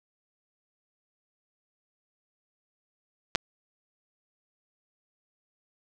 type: clicks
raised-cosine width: 0.2 ms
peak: -7 dBFS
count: 2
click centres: 3.351 / 3.357 s
effects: none